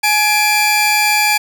sawtooth tone pair together, 843 / 2362 Hz, G#5 / D7, +26 / +9 cents, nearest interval octave + tritone, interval 1783 cents, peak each -11 / -10 dBFS, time 0.03-1.38 s, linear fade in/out 10 ms, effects none

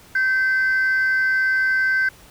sine tone pair together, 1550.5 / 2041 Hz, G6 / C7, -19 / -44 cents, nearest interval perfect fourth, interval 475 cents, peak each -15 / -27 dBFS, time 0.15-2.09 s, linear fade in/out 5 ms, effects tanh soft clip ceiling -13 dBFS + pink hiss -48 dBFS RMS until 2.3 s

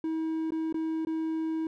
triangle tone with dropouts, 320.4 Hz, E4, 49 cents flat, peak -26 dBFS, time 0.04-1.67 s, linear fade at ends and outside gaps 2 ms, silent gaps 0.506-0.52 / 0.726-0.743 / 1.05-1.07 s, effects none

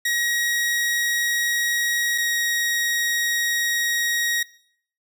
sawtooth tone pair in turn, 1896 / 1887.9 Hz, A#6 / A#6, +29 / +21 cents, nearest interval unison, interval 8 cents, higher first, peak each -17 dBFS, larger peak neither, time 0.05-2.18 / 2.18-4.43 s, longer second, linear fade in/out 5 ms, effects noise-tail reverb RT60 0.6 s tail -20 dB re dry

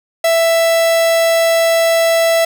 45% pulse tone, 662 Hz, E5, 7 cents sharp, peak -10 dBFS, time 0.24-2.45 s, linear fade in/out 5 ms, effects 8-bit

